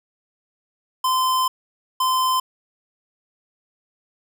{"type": "tone bursts at uneven times", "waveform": "square", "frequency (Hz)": 1031, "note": "C6", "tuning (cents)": -26, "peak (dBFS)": -18, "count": 2, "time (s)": [[1.04, 1.48], [2, 2.4]], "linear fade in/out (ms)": 5, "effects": []}